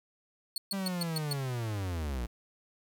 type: tone bursts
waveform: sawtooth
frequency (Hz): 4377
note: C#8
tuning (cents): -23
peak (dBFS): -28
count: 6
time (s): 0.56-1.33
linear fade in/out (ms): 2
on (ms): 20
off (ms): 130
type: linear sweep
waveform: 45% pulse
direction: down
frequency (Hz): 199.4 to 55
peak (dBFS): -32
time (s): 0.72-2.27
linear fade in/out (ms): 20
effects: 10-bit